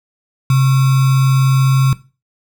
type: tone with sample-and-hold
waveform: sine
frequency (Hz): 133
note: C3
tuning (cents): +29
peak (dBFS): -8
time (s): 0.5-1.93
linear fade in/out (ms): 2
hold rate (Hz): 1225
effects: noise-tail reverb RT60 0.3 s tail -17 dB re dry